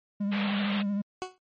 triangle tone with vibrato, 202 Hz, G#3, 48 cents flat, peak -24 dBFS, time 0.2-1.02 s, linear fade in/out 10 ms, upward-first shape triangle, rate 13 Hz, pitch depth 42 cents each way
white band-pass noise, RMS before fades -35 dBFS, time 0.31-0.83 s, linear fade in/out 20 ms, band 450 to 3600 Hz, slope 48 dB/octave
20% pulse tone with exponential decay, 370 Hz, F#4, in tune, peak -23 dBFS, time 1.22-1.38 s, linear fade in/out 0 ms, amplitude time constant 33 ms
effects MP3 32 kbps

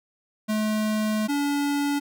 square tone pair in turn, 214.9 / 286.1 Hz, A3 / D4, -41 / -45 cents, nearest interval perfect fourth, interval 496 cents, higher second, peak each -23 / -23 dBFS, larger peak neither, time 0.48-1.28 / 1.28-2 s, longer first, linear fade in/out 20 ms, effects none

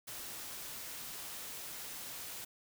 white noise, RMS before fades -45 dBFS, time 0.07-2.45 s, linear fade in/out 10 ms, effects none

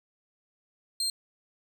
30% pulse tone, 4186 Hz, C8, in tune, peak -24 dBFS, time 1-1.1 s, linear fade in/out 2 ms, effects none

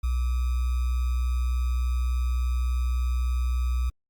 sine tone with sample-and-hold, 61.74 Hz, B1, in tune, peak -22 dBFS, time 0.03-3.9 s, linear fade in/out 10 ms, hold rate 1225 Hz, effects Opus 48 kbps

